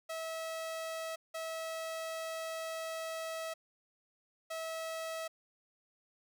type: tone bursts at uneven times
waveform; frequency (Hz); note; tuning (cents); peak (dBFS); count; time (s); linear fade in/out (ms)
sawtooth; 648; E5; -30; -34; 3; 0.09-1.16 / 1.34-3.54 / 4.5-5.28; 10
effects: none